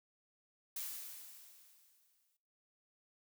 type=noise with exponential decay; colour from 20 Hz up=blue; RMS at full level=-41 dBFS; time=0.76-2.37 s; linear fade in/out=5 ms; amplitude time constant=350 ms; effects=noise-tail reverb RT60 0.5 s tail -18 dB re dry